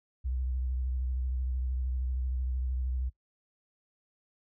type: tone with vibrato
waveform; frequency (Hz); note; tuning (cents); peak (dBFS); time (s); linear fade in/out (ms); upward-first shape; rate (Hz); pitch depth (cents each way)
sine; 63.5; B1; +49; -29; 0.24-3.1; 20; sine; 13; 52
effects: noise-tail reverb RT60 0.1 s tail -19 dB re dry